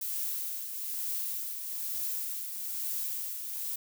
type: noise with tremolo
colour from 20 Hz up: violet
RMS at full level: -33 dBFS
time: 0.01-3.76 s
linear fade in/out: 5 ms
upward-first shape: triangle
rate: 1.1 Hz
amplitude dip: 50%
effects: none